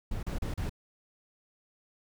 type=noise bursts; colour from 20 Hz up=brown; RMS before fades=-33 dBFS; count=4; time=0.11-0.695 s; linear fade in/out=5 ms; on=120 ms; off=35 ms; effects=none